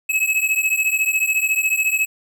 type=beating tone pair; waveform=square; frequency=2566 / 2580 Hz; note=E7 / E7; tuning=-47 / -38 cents; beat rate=14 Hz; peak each=-21 / -20 dBFS; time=0.09-2.06 s; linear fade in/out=10 ms; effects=none